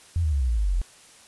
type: tone with pitch steps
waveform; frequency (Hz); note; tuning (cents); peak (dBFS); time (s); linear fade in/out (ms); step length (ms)
sine; 85 / 77.05 / 69.84 / 63.31 / 57.39 / 52.02 / 47.16 / 42.75; F2 / D#2 / C#2 / B1 / A#1 / G#1 / F#1 / F1; -46 / -16 / +14 / +44 / -26 / +4 / +34 / -36; -20; 0.16-0.816; 0; 82
effects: white hiss -51 dBFS RMS until 1.27 s + resampled to 24000 Hz